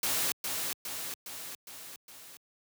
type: noise with echo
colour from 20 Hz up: white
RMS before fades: -30 dBFS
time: 0.03-0.32 s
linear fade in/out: 2 ms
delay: 410 ms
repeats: 5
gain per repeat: -4 dB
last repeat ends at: 2.37 s
effects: high-pass 100 Hz 12 dB/octave